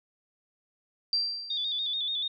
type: tone with exponential decay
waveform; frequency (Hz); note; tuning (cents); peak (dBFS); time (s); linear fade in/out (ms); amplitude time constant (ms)
sine; 4709; D8; +4; -22; 1.13-1.96; 1; 180
type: tone with vibrato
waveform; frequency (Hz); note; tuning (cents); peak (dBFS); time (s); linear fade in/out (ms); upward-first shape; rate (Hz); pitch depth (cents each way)
sine; 3582; A7; +30; -28; 1.5-2.28; 5; square; 6.9; 54
effects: none